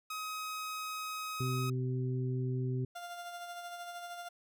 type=tone; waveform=sawtooth; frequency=1265 Hz; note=D#6; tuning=28 cents sharp; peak=-34 dBFS; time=0.1-1.7 s; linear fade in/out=5 ms
type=harmonic tone; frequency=127.9 Hz; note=C3; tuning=39 cents flat; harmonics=1 / 2 / 3; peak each=-32 / -41 / -41 dBFS; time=1.4-2.85 s; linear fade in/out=5 ms
type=tone with tremolo; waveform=30% pulse; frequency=698.5 Hz; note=F5; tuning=in tune; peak=-38 dBFS; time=2.95-4.29 s; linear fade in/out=10 ms; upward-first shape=sine; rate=13 Hz; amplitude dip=40%
effects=none